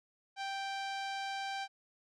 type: tone with low-pass filter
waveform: sawtooth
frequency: 784 Hz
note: G5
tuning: in tune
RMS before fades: -39 dBFS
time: 0.36-1.68 s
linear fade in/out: 50 ms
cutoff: 4800 Hz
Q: 1.2
effects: none